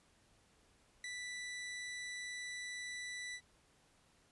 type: tone with ADSR envelope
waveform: sawtooth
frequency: 1975.5 Hz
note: B6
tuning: in tune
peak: -36 dBFS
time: 1.04-3.41 s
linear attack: 3 ms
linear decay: 4 ms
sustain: -3 dB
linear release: 65 ms
effects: pink hiss -70 dBFS RMS until 4.31 s + resampled to 24000 Hz